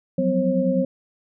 sine tone cluster, 178.5 / 188.4 / 254.4 / 537 Hz, F3 / F#3 / C4 / C5, +38 / +32 / -48 / +45 cents, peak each -26 / -23 / -23 / -22 dBFS, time 0.18-0.85 s, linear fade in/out 5 ms, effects none

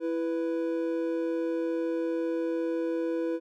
triangle tone pair together, 331.6 / 493.9 Hz, E4 / B4, +10 / 0 cents, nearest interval perfect fifth, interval 690 cents, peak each -27 / -29 dBFS, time 0-3.4 s, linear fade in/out 50 ms, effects none

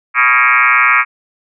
sine tone with frequency modulation, 1760 Hz, A6, in tune, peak -7 dBFS, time 0.14-1.05 s, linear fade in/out 50 ms, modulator 127 Hz, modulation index 5.2, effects none

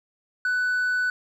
sine tone with hard clipping, 1492 Hz, F#6, 14 cents sharp, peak -22 dBFS, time 0.45-1.1 s, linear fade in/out 2 ms, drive 2 dB, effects none

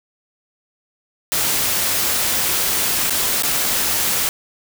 white noise with dropouts, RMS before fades -19 dBFS, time 1.32-4.29 s, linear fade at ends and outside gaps 0 ms, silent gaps 3.097-3.106 / 3.423-3.434 s, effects none

